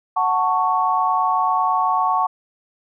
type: chord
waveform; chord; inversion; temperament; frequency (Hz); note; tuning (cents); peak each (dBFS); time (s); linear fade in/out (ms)
sine; F# minor; none; just; 740 / 888 / 1110; F#5 / A5 / C#6; 0 / +16 / +2; -21 / -21 / -19; 0.16-2.27; 10
effects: none